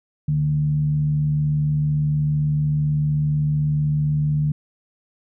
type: tone with frequency modulation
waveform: sine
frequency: 148.9 Hz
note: D3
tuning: 24 cents sharp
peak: -17 dBFS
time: 0.28-4.52 s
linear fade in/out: 5 ms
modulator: 75.8 Hz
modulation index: 0.28
effects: none